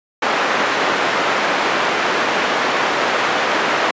white low-pass noise, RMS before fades -17 dBFS, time 0.22-3.91 s, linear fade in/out 5 ms, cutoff 1700 Hz, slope 12 dB/octave, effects high-pass 300 Hz 12 dB/octave + resampled to 16000 Hz

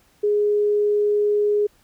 sine tone, 415.3 Hz, G#4, in tune, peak -16 dBFS, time 0.23-1.67 s, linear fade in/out 10 ms, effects pink hiss -59 dBFS RMS until 1.83 s

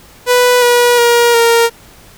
sawtooth tone with pitch steps, 493.9 / 484 / 474.3 / 464.8 Hz, B4 / B4 / A#4 / A#4, 0 / -35 / +30 / -5 cents, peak -3 dBFS, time 0.26-1.7 s, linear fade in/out 50 ms, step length 360 ms, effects pink hiss -41 dBFS RMS until 2.17 s

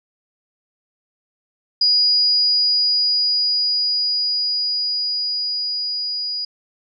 sine tone with level ramp, 4900 Hz, D#8, 27 cents flat, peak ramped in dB -12 to -22 dBFS, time 1.81-6.45 s, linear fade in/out 5 ms, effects none

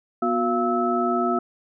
sine tone cluster, 243.9 / 363.2 / 691 / 1303 Hz, B3 / F#4 / F5 / E6, -21 / -32 / -19 / -20 cents, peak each -25 dBFS, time 0.22-1.39 s, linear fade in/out 5 ms, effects none

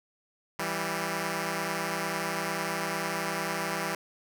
5% pulse tone pair together, 164.82 / 196 Hz, E3 / G3, 0 / 0 cents, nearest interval minor third, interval 300 cents, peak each -21 dBFS, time 0.59-3.95 s, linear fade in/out 2 ms, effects none

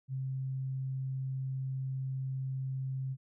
sine tone, 132.5 Hz, C3, 22 cents sharp, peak -33 dBFS, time 0.08-3.17 s, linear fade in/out 50 ms, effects none

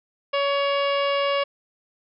harmonic tone with a mistuned harmonic, 562 Hz, C#5, 24 cents sharp, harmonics 1 / 2 / 3 / 4 / 5 / 6 / 7 / 8 / 9, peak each -22 / -26 / -35 / -32 / -30 / -37 / -43 / -45 / -41 dBFS, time 0.33-1.44 s, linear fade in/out 10 ms, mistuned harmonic 6, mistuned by -16 cents, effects none

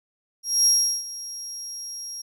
35% pulse tone with ADSR envelope, 5610 Hz, F8, 7 cents sharp, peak -12 dBFS, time 0.43-2.22 s, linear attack 230 ms, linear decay 370 ms, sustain -18 dB, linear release 9 ms, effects none

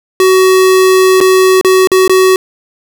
square tone with dropouts, 375 Hz, F#4, 23 cents sharp, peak -5 dBFS, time 0.2-2.36 s, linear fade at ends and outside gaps 1 ms, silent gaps 1.204-1.211 / 1.612-1.647 / 1.873-1.917 / 2.078-2.095 s, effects none

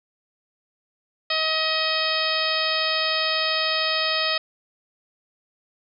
harmonic tone, 633 Hz, D#5, 30 cents sharp, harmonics 1 / 2 / 3 / 4 / 5 / 6 / 7 / 8, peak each -29 / -29 / -29 / -29 / -29 / -29 / -29 / -29 dBFS, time 1.3-4.38 s, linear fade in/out 5 ms, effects none

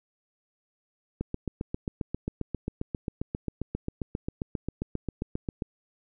click train, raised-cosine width 3 ms, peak -17 dBFS, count 34, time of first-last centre 1.21-5.622 s, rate 7.48 Hz, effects none

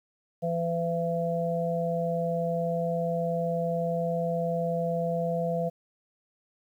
harmonic tone, 168.7 Hz, E3, 40 cents sharp, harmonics 1 / 3 / 4, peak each -30 / -30 / -30 dBFS, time 0.42-5.7 s, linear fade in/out 20 ms, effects 10-bit

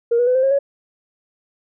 sine tone with pitch steps, 469.2 / 485.7 / 502.9 / 520.6 / 539 / 558 Hz, A#4 / B4 / B4 / C5 / C#5 / C#5, +11 / -29 / +31 / -9 / -49 / +11 cents, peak -12 dBFS, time 0.11-0.59 s, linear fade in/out 10 ms, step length 80 ms, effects tanh soft clip ceiling -8 dBFS

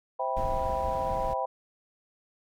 sine chord, C major seventh, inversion none, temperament just, 523.3 / 654.1 / 784.9 / 981.1 Hz, C5 / E5 / G5 / B5, 0 / -14 / +2 / -12 cents, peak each -33 / -34 / -32 / -32 dBFS, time 0.19-1.46 s, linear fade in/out 10 ms
brown noise, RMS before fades -35 dBFS, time 0.36-1.34 s, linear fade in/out 10 ms
effects none

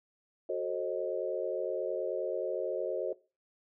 sine chord, F# diminished seventh, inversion none, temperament equal with one note detuned, 370 / 440 / 533.3 / 622.3 Hz, F#4 / A4 / C5 / Eb5, 0 / 0 / +33 / 0 cents, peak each -36 / -37 / -35 / -37 dBFS, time 0.49-3.13 s, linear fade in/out 5 ms, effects noise-tail reverb RT60 0.3 s tail -19 dB re dry

